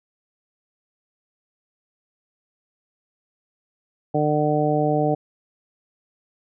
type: harmonic tone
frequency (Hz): 150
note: D3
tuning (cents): +37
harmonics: 1 / 2 / 3 / 4 / 5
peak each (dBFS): -24 / -24 / -24 / -24 / -24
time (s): 4.14-5.15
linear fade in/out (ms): 10
effects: none